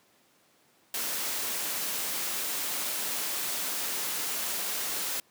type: noise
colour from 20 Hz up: white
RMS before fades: -32 dBFS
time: 0.94-5.2 s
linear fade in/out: 2 ms
effects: pink hiss -64 dBFS RMS until 5.3 s + high-pass 200 Hz 12 dB/octave